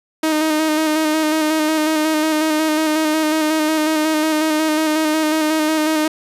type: tone with vibrato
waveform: sawtooth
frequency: 311.1 Hz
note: D#4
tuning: in tune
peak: -11 dBFS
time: 0.23-6.08 s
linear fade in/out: 5 ms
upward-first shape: square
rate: 5.5 Hz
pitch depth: 25 cents each way
effects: resampled to 32000 Hz